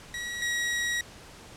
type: tone pair in turn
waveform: sawtooth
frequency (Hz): 1918 / 1907.8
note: A#6 / A#6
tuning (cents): +49 / +40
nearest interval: unison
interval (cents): 9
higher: first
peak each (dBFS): -29 / -23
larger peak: second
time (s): 0.14-0.42 / 0.42-1.01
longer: second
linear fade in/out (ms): 2
effects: pink hiss -48 dBFS RMS until 1.56 s + low-pass 9000 Hz 12 dB/octave